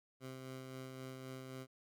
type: tone with tremolo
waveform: 15% pulse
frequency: 130.81 Hz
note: C3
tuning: in tune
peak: -39 dBFS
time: 0.2-1.67 s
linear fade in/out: 50 ms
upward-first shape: sine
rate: 3.8 Hz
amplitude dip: 30%
effects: none